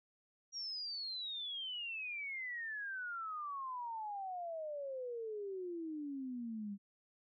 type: exponential sweep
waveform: sine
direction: down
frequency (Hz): 5710 to 196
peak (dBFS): -40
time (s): 0.52-6.78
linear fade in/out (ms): 50
effects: none